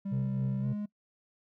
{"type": "tone with pitch glide", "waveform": "triangle", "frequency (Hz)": [196.7, 207.7], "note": ["G3", "G#3"], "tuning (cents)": [6, 0], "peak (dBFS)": -30, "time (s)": [0.05, 0.86], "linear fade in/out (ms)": 10, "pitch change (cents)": 94, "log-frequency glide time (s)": [0.61, 0.66]}
{"type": "tone with tremolo", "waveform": "sine", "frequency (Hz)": 130.81, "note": "C3", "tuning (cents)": 0, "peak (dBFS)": -26, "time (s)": [0.11, 0.74], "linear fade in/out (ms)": 20, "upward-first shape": "triangle", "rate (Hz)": 3.7, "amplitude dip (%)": 50}
{"effects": ["noise-tail reverb RT60 0.1 s tail -23 dB re dry", "tanh soft clip ceiling -24 dBFS"]}